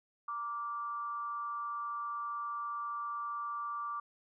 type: tone with amplitude modulation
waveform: sine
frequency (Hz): 1169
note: D6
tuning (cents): -8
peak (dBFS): -33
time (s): 0.28-4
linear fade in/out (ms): 5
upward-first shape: sine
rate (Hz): 235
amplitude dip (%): 55
effects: none